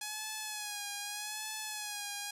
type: tone with vibrato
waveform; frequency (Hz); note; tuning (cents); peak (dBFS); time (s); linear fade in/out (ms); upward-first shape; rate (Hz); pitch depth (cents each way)
5% pulse; 839; G#5; +17; -26; 0.01-2.31; 5; sine; 0.82; 52
effects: none

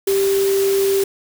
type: tone in noise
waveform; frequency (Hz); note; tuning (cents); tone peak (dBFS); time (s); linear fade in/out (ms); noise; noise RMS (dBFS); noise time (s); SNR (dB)
sine; 392; G4; 0; -14; 0.07-1.04; 5; white; -27; 0.07-1.04; +10
effects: none

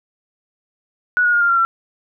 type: tone with pitch steps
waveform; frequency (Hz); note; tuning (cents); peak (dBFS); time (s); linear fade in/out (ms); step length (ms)
sine; 1468 / 1444.4 / 1421.3 / 1398.5 / 1376 / 1354; F#6 / F#6 / F6 / F6 / F6 / E6; -14 / -42 / +30 / +2 / -26 / +46; -12; 1.17-1.65; 0; 80
effects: none

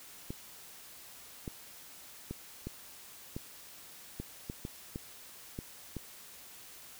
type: clicks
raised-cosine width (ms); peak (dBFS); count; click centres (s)
3; -25; 11; 0.305 / 1.478 / 2.31 / 2.67 / 3.365 / 4.2 / 4.499 / 4.651 / 4.959 / 5.589 / 5.967
effects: white hiss -52 dBFS RMS until 6.99 s

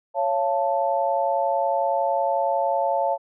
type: chord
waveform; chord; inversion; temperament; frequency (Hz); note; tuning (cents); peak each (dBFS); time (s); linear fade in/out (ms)
sine; Db augmented; none; equal with one note detuned; 554.4 / 685.3 / 880; Db5 / F5 / A5; 0 / -33 / 0; -24; 0.14-3.18; 50
effects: none

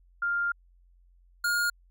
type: tone pair in turn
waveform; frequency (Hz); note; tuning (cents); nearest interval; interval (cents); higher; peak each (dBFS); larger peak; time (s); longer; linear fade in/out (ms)
sine / square; 1400 / 1422.8; F6 / F6; +4 / +32; unison; 28; second; -25; neither; 0.22-0.52 / 1.44-1.7; first; 5
effects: added 44 Hz sine -57 dBFS peak until 1.9 s

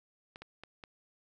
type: clicks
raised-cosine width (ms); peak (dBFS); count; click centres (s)
0.3; -30; 4; 0.359 / 0.42 / 0.636 / 0.838
effects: none

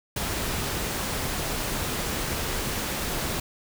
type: noise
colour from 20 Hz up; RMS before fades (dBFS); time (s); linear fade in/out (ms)
pink; -29; 0.16-3.4; 5
effects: none

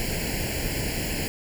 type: noise with comb filter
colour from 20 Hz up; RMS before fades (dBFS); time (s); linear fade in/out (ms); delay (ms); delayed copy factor
pink; -28; 0-1.28; 0; 0.41; +0.9
effects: none

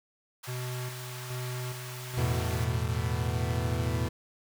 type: high-pass noise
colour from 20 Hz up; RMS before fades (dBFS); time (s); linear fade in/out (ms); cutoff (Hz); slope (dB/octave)
pink; -44; 0.43-2.65; 10; 850; 24
type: tone with tremolo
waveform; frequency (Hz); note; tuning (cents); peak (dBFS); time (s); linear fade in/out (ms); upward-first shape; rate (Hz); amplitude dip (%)
square; 125.3; B2; +25; -34; 0.47-2.77; 20; square; 1.2; 50
type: chord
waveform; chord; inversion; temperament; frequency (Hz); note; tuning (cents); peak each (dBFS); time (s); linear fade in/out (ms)
40% pulse; E suspended fourth; none; equal; 82.41 / 110 / 123.47; E2 / A2 / B2; 0 / 0 / 0; -31; 2.17-4.09; 10
effects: none

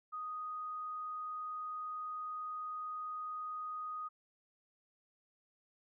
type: tone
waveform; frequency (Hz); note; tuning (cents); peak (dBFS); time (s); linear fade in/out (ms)
sine; 1244.5; D#6; 0; -39; 0.12-4.09; 20
effects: none

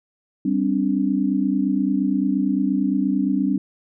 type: chord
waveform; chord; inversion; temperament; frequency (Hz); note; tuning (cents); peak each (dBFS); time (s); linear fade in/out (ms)
sine; G suspended fourth; none; equal with one note detuned; 196 / 261.6 / 290.3; G3 / C4 / D4; 0 / 0 / -20; -22; 0.45-3.58; 5
effects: none

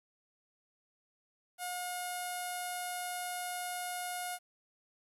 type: tone with low-pass filter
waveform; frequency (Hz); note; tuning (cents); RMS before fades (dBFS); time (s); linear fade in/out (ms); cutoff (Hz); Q
sawtooth; 718; F5; +48; -39; 1.58-4.39; 50; 11000; 5.4
effects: 11-bit

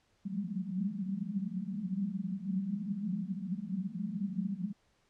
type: band-pass noise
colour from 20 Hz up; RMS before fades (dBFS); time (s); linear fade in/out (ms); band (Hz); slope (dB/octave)
pink; -36; 0.25-4.73; 5; 180 to 210; 96
effects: pink hiss -72 dBFS RMS until 5.09 s + low-pass 7000 Hz 12 dB/octave

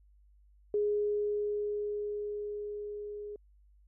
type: tone with level ramp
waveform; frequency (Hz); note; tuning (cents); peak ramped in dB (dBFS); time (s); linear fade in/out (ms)
sine; 415.3; G#4; 0; -26 to -39; 0.74-3.36; 2
effects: added 50 Hz sine -59 dBFS peak until 3.87 s

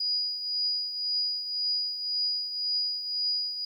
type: tone with tremolo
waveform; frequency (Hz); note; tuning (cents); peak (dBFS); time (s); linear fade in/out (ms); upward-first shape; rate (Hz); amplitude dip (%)
sine; 4905; D#8; -26; -24; 0-3.65; 5; triangle; 1.9; 65
effects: 10-bit

